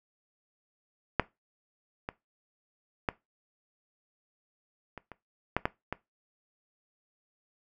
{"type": "clicks", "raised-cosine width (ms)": 0.5, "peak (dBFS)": [-7, -19, -12, -26, -28, -11, -11, -17], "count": 8, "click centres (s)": [1.197, 2.089, 3.088, 4.977, 5.117, 5.566, 5.655, 5.926], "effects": ["noise-tail reverb RT60 0.2 s tail -19 dB re dry"]}